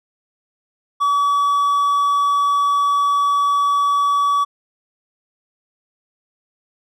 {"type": "tone", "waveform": "triangle", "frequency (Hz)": 1141, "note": "C#6", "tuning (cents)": 50, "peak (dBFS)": -12, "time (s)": [1, 4.45], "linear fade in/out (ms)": 20, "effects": []}